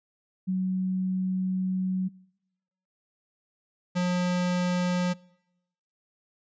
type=tone pair in turn; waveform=sine / square; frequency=186.4 / 179.04 Hz; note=F#3 / F3; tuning=+13 / +43 cents; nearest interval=minor second; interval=70 cents; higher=first; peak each=-24 dBFS; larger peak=neither; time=0.47-2.09 / 3.95-5.14 s; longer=first; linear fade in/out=20 ms; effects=noise-tail reverb RT60 0.9 s tail -25 dB re dry + resampled to 16000 Hz